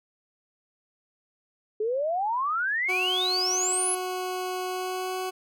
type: exponential sweep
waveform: sine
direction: up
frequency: 415.3 to 11175 Hz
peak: -24 dBFS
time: 1.8-3.95 s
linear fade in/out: 5 ms
type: tone with pitch glide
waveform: 20% pulse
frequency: 367.8 to 371.6 Hz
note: F#4 to F#4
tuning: -10 to +7 cents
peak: -24 dBFS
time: 2.88-5.31 s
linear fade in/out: 20 ms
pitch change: +17 cents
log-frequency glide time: 4.67-5.19 s
effects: none

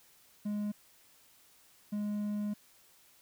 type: tone bursts at uneven times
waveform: triangle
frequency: 207.8 Hz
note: G#3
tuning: 1 cent sharp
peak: -30 dBFS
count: 2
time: 0.45-0.72 / 1.92-2.54 s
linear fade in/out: 10 ms
effects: white hiss -63 dBFS RMS until 3.21 s

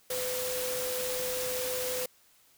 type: tone in noise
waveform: sine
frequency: 505 Hz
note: B4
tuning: 39 cents sharp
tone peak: -33 dBFS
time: 0.1-2.06 s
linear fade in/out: 5 ms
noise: white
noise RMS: -35 dBFS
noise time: 0.1-2.06 s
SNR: -1 dB
effects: white hiss -63 dBFS RMS until 2.57 s

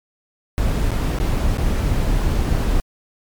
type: noise with dropouts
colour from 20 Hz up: brown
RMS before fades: -18 dBFS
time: 0.58-2.8 s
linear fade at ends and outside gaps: 0 ms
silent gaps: 0.906-0.917 / 1.187-1.2 / 1.573-1.582 s
effects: MP3 96 kbps

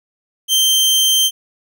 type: tone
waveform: sawtooth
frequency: 3136 Hz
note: G7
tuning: in tune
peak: -8 dBFS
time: 0.48-1.31 s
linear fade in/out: 50 ms
effects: none

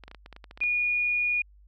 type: clicks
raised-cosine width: 0.3 ms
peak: -28 dBFS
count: 12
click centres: 0.037 / 0.08 / 0.114 / 0.147 / 0.261 / 0.327 / 0.364 / 0.442 / 0.511 / 0.575 / 0.605 / 0.637 s
type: tone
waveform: sine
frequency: 2444 Hz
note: D#7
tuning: 32 cents flat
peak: -23 dBFS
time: 0.61-1.42 s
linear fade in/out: 5 ms
effects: added 50 Hz sine -52 dBFS peak until 1.67 s

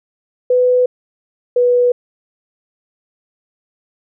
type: tone pair in turn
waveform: sine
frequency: 499.1 / 490.2 Hz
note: B4 / B4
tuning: +18 / -13 cents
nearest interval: unison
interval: 31 cents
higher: first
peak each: -9 dBFS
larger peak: neither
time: 0.5-0.86 / 1.56-1.92 s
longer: neither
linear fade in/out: 5 ms
effects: none

